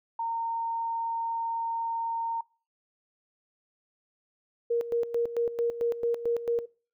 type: tone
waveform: sine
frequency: 918 Hz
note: A#5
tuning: 27 cents flat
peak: -28 dBFS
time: 0.19-2.41 s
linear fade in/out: 5 ms
type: tone with tremolo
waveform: sine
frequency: 469.9 Hz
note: A#4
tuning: 14 cents sharp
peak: -23 dBFS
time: 4.7-6.66 s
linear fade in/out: 10 ms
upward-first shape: square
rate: 4.5 Hz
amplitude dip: 70%
effects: noise-tail reverb RT60 0.4 s tail -25 dB re dry